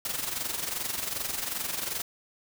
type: noise with amplitude modulation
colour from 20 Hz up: white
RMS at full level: -30 dBFS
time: 0.05-2.02 s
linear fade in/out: 2 ms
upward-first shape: sine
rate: 22.6 Hz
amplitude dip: 65%
effects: none